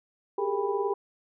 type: tone cluster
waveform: sine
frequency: 387.4 / 406.1 / 457.3 / 800 / 986 Hz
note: G4 / G#4 / A#4 / G5 / B5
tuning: -20 / -39 / -33 / +35 / -3 cents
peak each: -33 / -28 / -34 / -35 / -34 dBFS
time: 0.38-0.94 s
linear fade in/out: 5 ms
effects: none